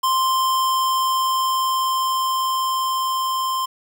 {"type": "tone with level ramp", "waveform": "square", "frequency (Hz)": 1046.5, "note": "C6", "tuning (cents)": 0, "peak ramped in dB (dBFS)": [-17, -21], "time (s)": [0.03, 3.66], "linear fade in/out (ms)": 10, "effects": ["8-bit"]}